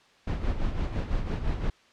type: noise with tremolo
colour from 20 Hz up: brown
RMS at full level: -26 dBFS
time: 0.27-1.7 s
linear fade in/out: 5 ms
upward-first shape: sine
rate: 5.9 Hz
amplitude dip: 60%
effects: white hiss -59 dBFS RMS until 1.92 s + low-pass 4000 Hz 12 dB/octave